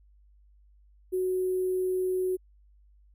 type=tone with sample-and-hold; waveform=sine; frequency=370 Hz; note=F#4; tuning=in tune; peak=-25 dBFS; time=1.12-2.37 s; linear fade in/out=20 ms; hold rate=11025 Hz; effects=added 50 Hz sine -56 dBFS peak until 3.14 s